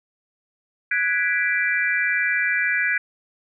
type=chord; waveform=sine; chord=G# half-diminished seventh; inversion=third; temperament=equal; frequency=1480 / 1661.2 / 1975.5 / 2349 Hz; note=F#6 / G#6 / B6 / D7; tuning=0 / 0 / 0 / 0 cents; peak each=-26 / -23 / -24 / -25 dBFS; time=0.91-2.98 s; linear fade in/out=5 ms; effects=none